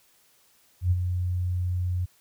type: tone with ADSR envelope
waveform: sine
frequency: 90 Hz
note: F#2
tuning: 47 cents flat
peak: -17 dBFS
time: 0.81-2.06 s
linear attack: 100 ms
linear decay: 39 ms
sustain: -7 dB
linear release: 16 ms
effects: white hiss -62 dBFS RMS until 2.2 s